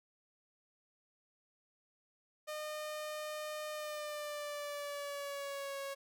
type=tone with pitch glide; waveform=sawtooth; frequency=609 to 552 Hz; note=D#5 to C#5; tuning=-37 to -7 cents; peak=-36 dBFS; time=2.47-5.95 s; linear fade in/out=20 ms; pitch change=-170 cents; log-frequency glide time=3.71-5.79 s; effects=none